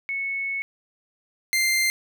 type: tone pair in turn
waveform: sine / sawtooth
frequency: 2205 / 2092 Hz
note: C#7 / C7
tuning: -10 / -1 cents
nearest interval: minor second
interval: 91 cents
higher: first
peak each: -25 / -16 dBFS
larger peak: second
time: 0.09-0.62 / 1.53-1.9 s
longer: first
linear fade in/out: 0 ms
effects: none